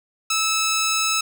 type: tone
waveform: 10% pulse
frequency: 1305 Hz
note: E6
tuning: 18 cents flat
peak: -11 dBFS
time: 0.3-1.21 s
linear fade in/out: 5 ms
effects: none